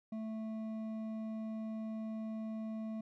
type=tone with hard clipping; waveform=triangle; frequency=220 Hz; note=A3; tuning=in tune; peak=-40 dBFS; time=0.12-3.01 s; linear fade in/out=5 ms; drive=11 dB; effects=none